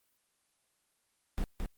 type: noise with echo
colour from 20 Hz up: brown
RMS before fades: -31 dBFS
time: 1.38-1.44 s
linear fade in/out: 0 ms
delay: 220 ms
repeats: 1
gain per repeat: -3 dB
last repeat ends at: 1.66 s
effects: white hiss -75 dBFS RMS until 1.77 s + Opus 24 kbps